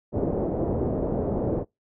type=low-pass noise; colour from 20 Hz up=white; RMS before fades=-26 dBFS; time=0.12-1.65 s; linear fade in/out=50 ms; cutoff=550 Hz; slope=24 dB/octave; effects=noise-tail reverb RT60 0.2 s tail -26 dB re dry